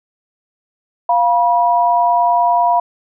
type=tone pair together; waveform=sine; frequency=698.5 / 968.6 Hz; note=F5 / B5; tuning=0 / -34 cents; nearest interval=tritone; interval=566 cents; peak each=-13 dBFS; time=1.09-2.8 s; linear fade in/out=5 ms; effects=none